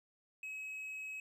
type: tone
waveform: triangle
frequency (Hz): 2558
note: D#7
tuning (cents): +47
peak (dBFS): -40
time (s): 0.43-1.2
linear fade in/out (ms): 2
effects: none